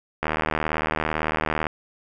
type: click train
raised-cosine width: 0.5 ms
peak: -8 dBFS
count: 113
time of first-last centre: 0.23-1.668 s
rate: 77.9 Hz
effects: none